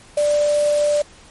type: tone in noise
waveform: sine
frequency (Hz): 590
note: D5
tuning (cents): +8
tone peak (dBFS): -14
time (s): 0.17-1.02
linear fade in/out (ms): 5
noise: white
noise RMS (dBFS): -31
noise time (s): 0.17-1.02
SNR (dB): +14
effects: pink hiss -46 dBFS RMS until 1.3 s + MP3 48 kbps